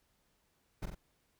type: noise with echo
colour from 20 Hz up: brown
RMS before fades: -36 dBFS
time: 0.82-0.86 s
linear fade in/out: 10 ms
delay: 45 ms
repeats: 2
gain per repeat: -4 dB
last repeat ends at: 0.95 s
effects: pink hiss -75 dBFS RMS until 1.39 s